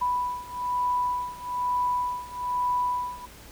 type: beating tone pair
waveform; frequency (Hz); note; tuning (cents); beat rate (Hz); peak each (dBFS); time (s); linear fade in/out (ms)
sine; 987.8 / 988.9; B5 / B5; 0 / +2; 1.1; -27 / -29; 0.01-3.26; 10
effects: added 60 Hz sine -52 dBFS peak until 3.51 s + pink hiss -48 dBFS RMS until 3.51 s